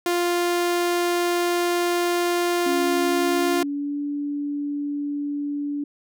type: tone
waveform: sawtooth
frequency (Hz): 349.5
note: F4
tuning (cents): +1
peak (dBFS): -16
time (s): 0.06-3.63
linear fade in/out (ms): 2
type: tone with pitch glide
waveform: sine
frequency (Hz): 277.2 to 288.8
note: C#4 to D4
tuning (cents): 0 to -29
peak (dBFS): -24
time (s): 2.66-5.84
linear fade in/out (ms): 5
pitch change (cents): +71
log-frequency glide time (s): 3.03-3.99
effects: none